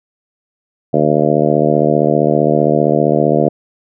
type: harmonic tone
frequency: 75.3 Hz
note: D2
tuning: 44 cents sharp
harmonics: 2 / 3 / 4 / 5 / 6 / 7 / 8 / 9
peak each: -18 / -18 / -18 / -18 / -18 / -18 / -18 / -18 dBFS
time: 0.93-3.49 s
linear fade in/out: 10 ms
effects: none